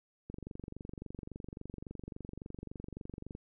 click train, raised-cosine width 3 ms, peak -30 dBFS, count 73, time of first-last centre 0.3-3.351 s, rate 23.6 Hz, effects none

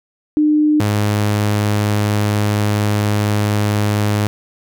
sine / sawtooth tone pair in turn, 302.2 / 104.28 Hz, D4 / G#2, +50 / +8 cents, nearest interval octave + tritone, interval 1842 cents, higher first, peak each -10 dBFS, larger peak neither, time 0.37-0.8 / 0.8-4.27 s, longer second, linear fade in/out 0 ms, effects none

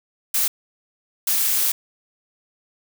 blue noise bursts at uneven times, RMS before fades -20 dBFS, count 2, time 0.34-0.48 / 1.27-1.72 s, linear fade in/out 5 ms, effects none

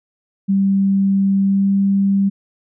sine tone with pitch glide, 195.6 to 196.96 Hz, G3 to G3, -4 to +8 cents, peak -12 dBFS, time 0.48-2.3 s, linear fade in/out 20 ms, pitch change +12 cents, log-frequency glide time 1.42-1.71 s, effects none

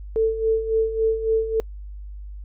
sine tone with tremolo, 444.7 Hz, A4, 18 cents sharp, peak -15 dBFS, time 0.16-1.6 s, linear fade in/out 0 ms, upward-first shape sine, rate 3.6 Hz, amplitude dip 70%, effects noise-tail reverb RT60 0.1 s tail -26 dB re dry + added 50 Hz sine -33 dBFS peak until 2.44 s

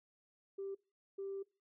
sine tone bursts at uneven times, 392 Hz, G4, in tune, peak -39 dBFS, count 2, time 0.58-0.75 / 1.18-1.43 s, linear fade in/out 10 ms, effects noise-tail reverb RT60 0.3 s tail -23 dB re dry + tanh soft clip ceiling -35 dBFS

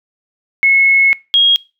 sine tone pair in turn, 2184 / 3272 Hz, C#7 / G#7, -26 / -26 cents, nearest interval perfect fifth, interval 700 cents, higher second, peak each -7 dBFS, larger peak neither, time 0.63-1.13 / 1.34-1.56 s, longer first, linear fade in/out 0 ms, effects noise-tail reverb RT60 0.3 s tail -22 dB re dry

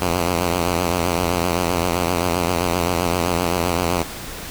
5% pulse tone with vibrato, 87.31 Hz, F2, in tune, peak -7 dBFS, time 0.01-4.03 s, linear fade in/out 5 ms, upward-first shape triangle, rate 7.7 Hz, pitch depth 100 cents each way, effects pink hiss -32 dBFS RMS until 4.5 s

